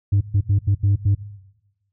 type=tone bursts at uneven times; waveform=sine; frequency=100 Hz; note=G2; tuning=35 cents sharp; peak=-11 dBFS; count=6; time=0.12-0.21 / 0.34-0.41 / 0.49-0.59 / 0.67-0.75 / 0.83-0.96 / 1.05-1.15 s; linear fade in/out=10 ms; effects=noise-tail reverb RT60 1.0 s tail -18 dB re dry + tanh soft clip ceiling -12 dBFS